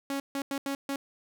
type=tone bursts at uneven times; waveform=sawtooth; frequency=276.5 Hz; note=C#4; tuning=4 cents flat; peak=-26 dBFS; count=5; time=0.1-0.2 / 0.35-0.42 / 0.51-0.58 / 0.66-0.75 / 0.89-0.96 s; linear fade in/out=2 ms; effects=none